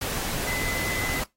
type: tone in noise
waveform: sine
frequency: 2023 Hz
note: B6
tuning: 41 cents sharp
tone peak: -29 dBFS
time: 0.47-1.2 s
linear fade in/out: 5 ms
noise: pink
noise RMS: -30 dBFS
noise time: 0.01-1.24 s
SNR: -2 dB
effects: noise-tail reverb RT60 0.2 s tail -22 dB re dry + AAC 48 kbps